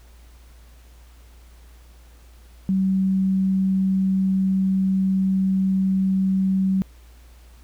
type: tone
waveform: sine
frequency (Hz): 190.7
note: G3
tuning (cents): -47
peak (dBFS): -17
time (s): 2.69-6.82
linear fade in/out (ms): 0
effects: added 59 Hz sine -45 dBFS peak until 7.63 s + pink hiss -56 dBFS RMS until 7.63 s